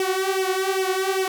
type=tone with flanger; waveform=sawtooth; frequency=380 Hz; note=F#4; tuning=46 cents sharp; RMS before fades=-23 dBFS; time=0-1.28 s; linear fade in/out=2 ms; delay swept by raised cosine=0.34 to 4.74 ms; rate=2.5 Hz; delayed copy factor=+0.75; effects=none